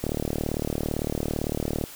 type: click train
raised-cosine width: 2 ms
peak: -13 dBFS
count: 69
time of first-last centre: 0.04-1.839 s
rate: 37.8 Hz
effects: white hiss -43 dBFS RMS until 1.95 s

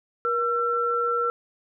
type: tone pair together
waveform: sine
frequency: 476 / 1347 Hz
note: A#4 / E6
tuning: +36 / +37 cents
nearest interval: octave + tritone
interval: 1801 cents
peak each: -26 / -23 dBFS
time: 0.25-1.3 s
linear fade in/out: 0 ms
effects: none

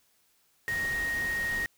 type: tone in noise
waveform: sine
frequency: 1869 Hz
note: A#6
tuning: 4 cents sharp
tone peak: -28 dBFS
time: 0.68-1.66 s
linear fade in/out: 0 ms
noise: pink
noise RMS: -40 dBFS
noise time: 0.68-1.66 s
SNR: +9 dB
effects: white hiss -68 dBFS RMS until 1.77 s

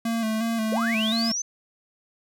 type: tone with vibrato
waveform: square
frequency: 224 Hz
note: A3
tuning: 31 cents sharp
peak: -24 dBFS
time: 0.05-1.32 s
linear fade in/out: 5 ms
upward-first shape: square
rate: 2.8 Hz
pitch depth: 38 cents each way
type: linear sweep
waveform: sine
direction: up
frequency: 423.7 to 6270 Hz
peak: -25 dBFS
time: 0.72-1.42 s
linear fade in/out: 5 ms
effects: none

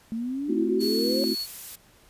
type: exponential sweep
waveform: sine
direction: up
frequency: 220 to 554.4 Hz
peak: -27 dBFS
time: 0.12-1.24 s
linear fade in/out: 0 ms
type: chord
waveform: sine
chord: F# half-diminished seventh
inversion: first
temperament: equal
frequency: 220 / 261.6 / 329.6 / 370 Hz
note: A3 / C4 / E4 / F#4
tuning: 0 / 0 / 0 / 0 cents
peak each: -29 dBFS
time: 0.48-1.35 s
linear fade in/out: 20 ms
type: tone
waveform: triangle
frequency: 4392 Hz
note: C#8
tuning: 17 cents flat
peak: -27 dBFS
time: 0.79-1.47 s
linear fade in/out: 50 ms
type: noise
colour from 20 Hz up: blue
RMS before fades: -38 dBFS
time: 0.8-1.76 s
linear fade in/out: 10 ms
effects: pink hiss -57 dBFS RMS until 2.09 s + resampled to 32000 Hz

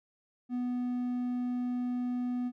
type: tone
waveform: triangle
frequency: 246.9 Hz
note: B3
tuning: in tune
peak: -28 dBFS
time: 0.49-2.52 s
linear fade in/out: 50 ms
effects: none

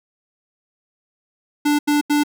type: tone bursts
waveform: square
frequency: 293.8 Hz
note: D4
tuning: 1 cent sharp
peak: -15 dBFS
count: 3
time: 1.65-2.236 s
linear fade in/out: 10 ms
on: 140 ms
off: 83 ms
effects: none

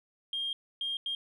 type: tone bursts at uneven times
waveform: sine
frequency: 3217 Hz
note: G7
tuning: 44 cents sharp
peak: -30 dBFS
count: 3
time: 0.33-0.53 / 0.81-0.97 / 1.06-1.15 s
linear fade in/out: 2 ms
effects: tanh soft clip ceiling -26 dBFS

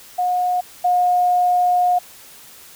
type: tone pair in turn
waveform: sine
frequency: 722 / 717.8 Hz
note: F#5 / F5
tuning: -43 / +47 cents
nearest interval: unison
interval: 10 cents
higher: first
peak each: -16 / -13 dBFS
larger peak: second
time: 0.18-0.61 / 0.84-1.99 s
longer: second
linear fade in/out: 10 ms
effects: white hiss -43 dBFS RMS until 2.75 s

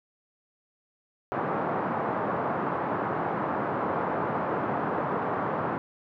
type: band-pass noise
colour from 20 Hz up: white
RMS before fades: -29 dBFS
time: 1.32-5.78 s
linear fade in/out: 0 ms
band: 120 to 1200 Hz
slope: 24 dB/octave
effects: none

